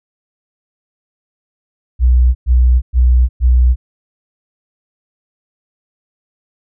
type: tone bursts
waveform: sine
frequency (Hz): 61.9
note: B1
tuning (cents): +5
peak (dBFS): -6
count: 4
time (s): 1.99-3.76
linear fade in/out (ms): 50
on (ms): 360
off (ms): 110
effects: none